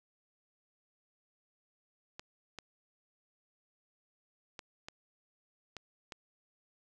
clicks, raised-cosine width 0.2 ms, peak -26 dBFS, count 6, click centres 2.195 / 2.587 / 4.592 / 4.885 / 5.767 / 6.122 s, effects none

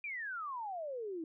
sine exponential sweep, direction down, 2442 to 311.1 Hz, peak -38 dBFS, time 0.04-1.24 s, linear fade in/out 2 ms, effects none

